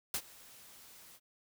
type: noise with ADSR envelope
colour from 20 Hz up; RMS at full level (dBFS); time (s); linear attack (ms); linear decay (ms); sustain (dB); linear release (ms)
white; -33; 0.14-1.2; 3; 65; -23; 50
effects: none